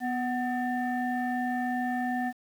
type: tone cluster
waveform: sine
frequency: 247.4 / 745 / 1787 Hz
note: B3 / F#5 / A6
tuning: +3 / +12 / +26 cents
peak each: -29 / -30 / -35 dBFS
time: 0-2.33 s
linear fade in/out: 50 ms
effects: tanh soft clip ceiling -20 dBFS + 9-bit